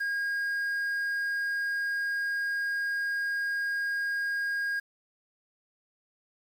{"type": "tone", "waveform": "triangle", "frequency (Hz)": 1628, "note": "G#6", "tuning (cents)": -35, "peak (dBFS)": -26, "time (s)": [0, 4.8], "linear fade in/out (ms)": 10, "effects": ["9-bit"]}